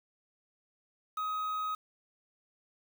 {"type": "tone with quantisation", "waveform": "triangle", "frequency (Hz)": 1260, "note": "D#6", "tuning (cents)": 21, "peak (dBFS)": -30, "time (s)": [1.17, 1.75], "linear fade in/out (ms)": 5, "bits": 8, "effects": []}